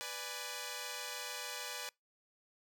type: chord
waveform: 5% pulse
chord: G# diminished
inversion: first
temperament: equal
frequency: 493.9 / 587.3 / 830.6 Hz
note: B4 / D5 / G#5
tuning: 0 / 0 / 0 cents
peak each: -33 / -34 / -34 dBFS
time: 0.01-1.89 s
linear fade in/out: 0 ms
effects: noise-tail reverb RT60 0.2 s tail -26 dB re dry